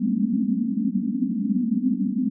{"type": "band-pass noise", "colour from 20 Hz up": "pink", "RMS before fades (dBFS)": -23, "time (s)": [0, 2.3], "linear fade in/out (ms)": 20, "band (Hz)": [190, 270], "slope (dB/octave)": 96, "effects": []}